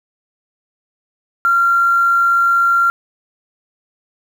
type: tone with quantisation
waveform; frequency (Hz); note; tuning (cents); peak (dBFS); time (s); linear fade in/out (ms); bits
sine; 1379; F6; -22; -10; 1.45-2.9; 0; 6
effects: none